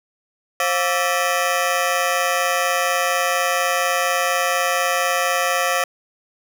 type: ring-modulated tone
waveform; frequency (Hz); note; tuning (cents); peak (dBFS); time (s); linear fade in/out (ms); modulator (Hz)
15% pulse; 620; D#5; -6; -8; 0.6-5.84; 2; 87.9
effects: none